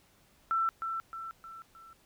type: tone with echo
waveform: sine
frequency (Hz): 1337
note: E6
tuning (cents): +24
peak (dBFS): -26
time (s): 0.51-0.69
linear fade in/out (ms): 0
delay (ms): 310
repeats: 4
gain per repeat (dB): -6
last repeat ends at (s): 1.93
effects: pink hiss -65 dBFS RMS until 2.05 s